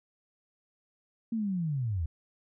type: linear sweep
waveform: sine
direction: down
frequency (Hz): 233.1 to 74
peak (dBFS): -28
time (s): 1.32-2.06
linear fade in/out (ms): 5
effects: none